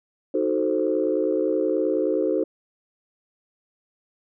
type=chord; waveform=sine; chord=D# diminished seventh; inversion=none; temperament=equal; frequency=311.1 / 370 / 440 / 523.3 Hz; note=D#4 / F#4 / A4 / C5; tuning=0 / 0 / 0 / 0 cents; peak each=-25 dBFS; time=0.34-2.44 s; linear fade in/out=5 ms; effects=tanh soft clip ceiling -10 dBFS

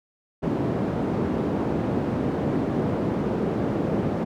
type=band-pass noise; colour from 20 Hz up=white; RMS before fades=-25 dBFS; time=0.42-4.25 s; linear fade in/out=20 ms; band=120 to 340 Hz; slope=12 dB/octave; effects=none

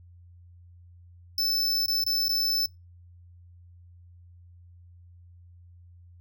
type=tone with dropouts; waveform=square; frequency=5274 Hz; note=E8; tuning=in tune; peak=-24 dBFS; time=1.38-2.66 s; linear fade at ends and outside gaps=2 ms; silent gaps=1.861-1.881 / 2.039-2.064 / 2.283-2.292 s; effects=noise-tail reverb RT60 0.2 s tail -23 dB re dry + added 87 Hz sine -49 dBFS peak until 6.2 s

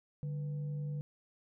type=tone with frequency modulation; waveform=sine; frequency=146.83 Hz; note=D3; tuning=in tune; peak=-35 dBFS; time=0.23-1.01 s; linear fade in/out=0 ms; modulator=345 Hz; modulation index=0.24; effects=none

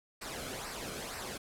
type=noise with flanger; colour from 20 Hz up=pink; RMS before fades=-41 dBFS; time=0.21-1.38 s; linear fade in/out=10 ms; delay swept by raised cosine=0.29 to 1.11 ms; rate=2.1 Hz; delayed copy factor=-0.6; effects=low-pass 12000 Hz 12 dB/octave

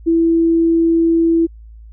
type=tone; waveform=sine; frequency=331.4 Hz; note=E4; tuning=9 cents sharp; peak=-10 dBFS; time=0.06-1.47 s; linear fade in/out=20 ms; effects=added 55 Hz sine -35 dBFS peak until 1.92 s

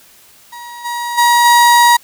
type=tone with level steps; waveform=35% pulse; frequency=954 Hz; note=A#5; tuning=40 cents sharp; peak=-27 / -17 / -6 / -4 dBFS; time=0.52-1.97 s; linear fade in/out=10 ms; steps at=0.84 / 1.17 / 1.44 s; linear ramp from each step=20 ms; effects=white hiss -45 dBFS RMS until 2.03 s

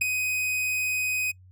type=tone with ADSR envelope; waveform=45% pulse; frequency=2507 Hz; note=D#7; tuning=12 cents sharp; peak=-17 dBFS; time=0.01-1.32 s; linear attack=10 ms; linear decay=4 ms; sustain=-8 dB; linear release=16 ms; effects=noise-tail reverb RT60 0.1 s tail -23 dB re dry + added 92 Hz sine -49 dBFS peak until 1.51 s

